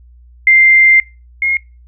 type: tone pair in turn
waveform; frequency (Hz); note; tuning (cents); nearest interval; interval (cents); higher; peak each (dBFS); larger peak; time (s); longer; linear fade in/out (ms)
sine; 2093 / 2148; C7 / C7; 0 / +45; unison; 45; second; -4 / -11; first; 0.47-1 / 1.42-1.57; first; 2
effects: noise-tail reverb RT60 0.3 s tail -24 dB re dry + added 60 Hz sine -39 dBFS peak until 1.87 s